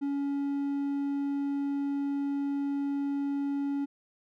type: tone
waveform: triangle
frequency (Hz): 281.2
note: C#4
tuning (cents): +25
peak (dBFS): -26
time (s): 0.01-3.86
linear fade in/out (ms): 20
effects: none